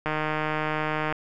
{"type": "click train", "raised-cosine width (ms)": 0.5, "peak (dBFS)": -12, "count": 165, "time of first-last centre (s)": [0.06, 1.125], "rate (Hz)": 154, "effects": []}